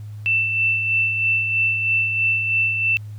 sine tone with tremolo, 2668 Hz, E7, 20 cents sharp, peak -15 dBFS, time 0.26-2.97 s, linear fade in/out 0 ms, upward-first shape sine, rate 3.1 Hz, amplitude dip 45%, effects added 105 Hz sine -31 dBFS peak until 3.18 s + pink hiss -56 dBFS RMS until 3.18 s

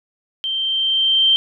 sine tone with level ramp, 3136 Hz, G7, in tune, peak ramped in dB -20 to -10 dBFS, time 0.44-1.36 s, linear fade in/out 0 ms, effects none

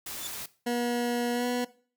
white noise, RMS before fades -38 dBFS, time 0.06-0.46 s, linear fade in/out 5 ms
25% pulse tone with exponential growth, 3520 Hz, A7, in tune, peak -29 dBFS, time 0.1-0.27 s, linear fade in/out 2 ms, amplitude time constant 36 ms
20% pulse tone with pitch glide, 240.5 to 245.4 Hz, B3 to B3, -46 to -11 cents, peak -22 dBFS, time 0.66-1.65 s, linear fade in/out 10 ms, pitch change +35 cents, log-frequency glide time 1.33-1.46 s
effects noise-tail reverb RT60 0.4 s tail -18 dB re dry

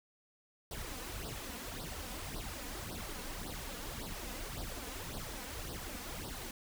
pink noise with flanger, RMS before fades -43 dBFS, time 0.71-6.51 s, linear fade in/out 2 ms, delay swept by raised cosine 0.21 to 4.11 ms, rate 1.8 Hz, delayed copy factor +0.75, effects none

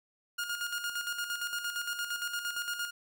sawtooth tone with tremolo, 1422 Hz, F6, 31 cents sharp, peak -28 dBFS, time 0.38-2.91 s, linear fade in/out 10 ms, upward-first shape square, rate 8.7 Hz, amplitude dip 55%, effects none

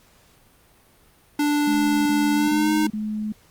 square tone with pitch glide, 293.7 to 308.5 Hz, D4 to D#4, 0 to -15 cents, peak -19 dBFS, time 1.39-2.87 s, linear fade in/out 5 ms, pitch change +85 cents, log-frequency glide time 2.34-2.72 s
sine tone bursts, 213.4 Hz, G#3, 47 cents sharp, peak -24 dBFS, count 4, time 1.67-3.323 s, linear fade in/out 5 ms, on 390 ms, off 31 ms
effects pink hiss -56 dBFS RMS until 3.5 s + Opus 48 kbps

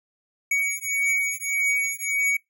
square beating tone pair, 2248 / 2249.7 Hz, C#7 / C#7, +24 / +25 cents, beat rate 1.7 Hz, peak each -26 dBFS, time 0.51-2.37 s, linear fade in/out 5 ms, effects noise-tail reverb RT60 0.2 s tail -26 dB re dry

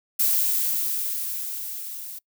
violet noise with level ramp, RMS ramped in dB -20 to -37 dBFS, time 0.19-2.19 s, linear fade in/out 10 ms, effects noise-tail reverb RT60 0.1 s tail -24 dB re dry

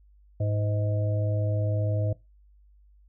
harmonic tone with a mistuned harmonic, 105.1 Hz, G#2, 21 cents sharp, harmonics 1 / 3 / 5 / 6, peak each -24 / -39 / -37 / -35 dBFS, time 0.4-2.13 s, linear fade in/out 5 ms, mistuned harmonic 5, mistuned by -44 cents, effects noise-tail reverb RT60 0.2 s tail -18 dB re dry + added 50 Hz sine -54 dBFS peak until 3.08 s

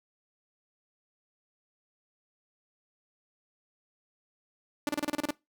sawtooth tone bursts, 293.7 Hz, D4, in tune, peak -23 dBFS, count 9, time 4.87-5.307 s, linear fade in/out 2 ms, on 21 ms, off 31 ms, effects noise-tail reverb RT60 0.2 s tail -21 dB re dry

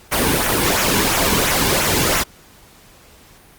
pink noise with flanger, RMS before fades -17 dBFS, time 0.11-2.24 s, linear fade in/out 20 ms, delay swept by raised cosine 0.21 to 1.61 ms, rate 2.9 Hz, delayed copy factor -0.55, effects pink hiss -47 dBFS RMS until 3.58 s + Opus 48 kbps

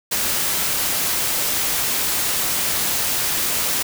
white noise, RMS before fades -21 dBFS, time 0.11-3.83 s, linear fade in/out 10 ms, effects none

